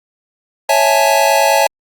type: chord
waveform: square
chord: A major seventh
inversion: first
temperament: equal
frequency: 554.4 / 659.3 / 830.6 / 880 Hz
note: C#5 / E5 / G#5 / A5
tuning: 0 / 0 / 0 / 0 cents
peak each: -16 dBFS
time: 0.69-1.67 s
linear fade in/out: 5 ms
effects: Opus 48 kbps